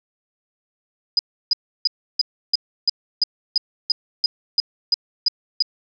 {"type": "tone bursts", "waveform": "sine", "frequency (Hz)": 4966, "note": "D#8", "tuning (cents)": -4, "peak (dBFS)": -13, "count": 14, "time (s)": [1.17, 5.624], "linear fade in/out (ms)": 2, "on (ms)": 21, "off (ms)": 320, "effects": []}